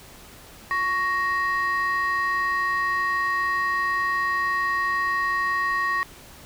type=tone pair together; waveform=sine; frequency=1111.9 / 1870 Hz; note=C#6 / A#6; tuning=+5 / +5 cents; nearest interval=major sixth; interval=900 cents; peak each=-22 dBFS; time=0.71-6.03 s; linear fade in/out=0 ms; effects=tanh soft clip ceiling -18 dBFS + pink hiss -46 dBFS RMS until 6.45 s